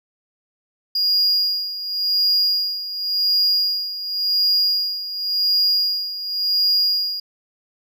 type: tone with tremolo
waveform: triangle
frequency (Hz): 4854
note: D#8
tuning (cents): -44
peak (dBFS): -13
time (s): 0.95-7.2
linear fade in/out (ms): 5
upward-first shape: sine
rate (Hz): 0.91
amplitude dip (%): 75
effects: none